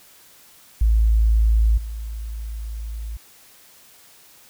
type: tone with level steps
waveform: sine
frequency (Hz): 55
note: A1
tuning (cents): 0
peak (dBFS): -13 / -27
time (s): 0.81-3.17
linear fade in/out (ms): 5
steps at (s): 1.77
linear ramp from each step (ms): 10
effects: white hiss -50 dBFS RMS until 4.49 s